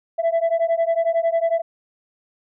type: beating tone pair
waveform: sine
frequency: 660 / 671 Hz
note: E5 / E5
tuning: +2 / +31 cents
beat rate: 11 Hz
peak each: -18 dBFS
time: 0.18-1.62 s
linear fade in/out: 20 ms
effects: tanh soft clip ceiling -14 dBFS